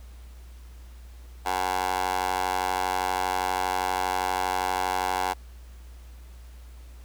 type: tone with high-pass filter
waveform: 15% pulse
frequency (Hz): 92.5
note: F#2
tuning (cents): 0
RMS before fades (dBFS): -27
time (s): 1.45-5.34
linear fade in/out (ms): 20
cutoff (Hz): 720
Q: 3.6
effects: added 60 Hz sine -42 dBFS peak until 7.04 s + pink hiss -57 dBFS RMS until 7.04 s